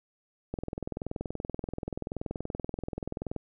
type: click train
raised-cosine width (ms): 2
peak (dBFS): -20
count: 60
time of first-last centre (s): 0.54-3.363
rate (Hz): 20.9
effects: none